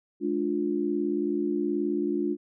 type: chord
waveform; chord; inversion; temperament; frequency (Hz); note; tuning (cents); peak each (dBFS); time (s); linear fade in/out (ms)
sine; D diminished; second; just; 211.4 / 293.7 / 352.4; Ab3 / D4 / F4; +31 / 0 / +16; -32 / -28 / -28; 0.2-2.37; 50
effects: none